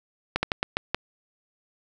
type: slowing click train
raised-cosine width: 0.3 ms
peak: -7 dBFS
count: 6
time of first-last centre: 0.36-0.946 s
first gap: 70 ms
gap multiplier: 1.26
effects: none